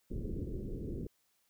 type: low-pass noise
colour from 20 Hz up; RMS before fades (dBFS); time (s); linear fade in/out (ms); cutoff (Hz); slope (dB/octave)
pink; -39; 0.1-1.07; 5; 450; 48
effects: white hiss -75 dBFS RMS until 1.49 s